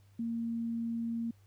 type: tone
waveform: sine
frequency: 230.8 Hz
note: A#3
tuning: 17 cents flat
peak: -32 dBFS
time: 0.19-1.31 s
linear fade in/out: 5 ms
effects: added 99 Hz sine -59 dBFS peak until 1.46 s + pink hiss -71 dBFS RMS until 1.46 s